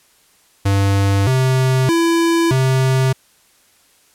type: tone with pitch steps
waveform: square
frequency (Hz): 98.9 / 130.4 / 334.4 / 131.4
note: G2 / C3 / E4 / C3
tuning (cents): +16 / -5 / +25 / +8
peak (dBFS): -13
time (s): 0.65-3.13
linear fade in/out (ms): 10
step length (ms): 620
effects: white hiss -54 dBFS RMS until 4.14 s + low-pass 12000 Hz 12 dB/octave